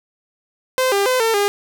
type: tone with pitch steps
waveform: sawtooth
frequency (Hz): 516 / 399.4 / 510 / 451.2 / 406.1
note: C5 / G4 / C5 / A4 / G#4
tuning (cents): -24 / +32 / -44 / +44 / -39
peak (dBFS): -11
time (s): 0.78-1.48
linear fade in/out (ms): 0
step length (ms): 140
effects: none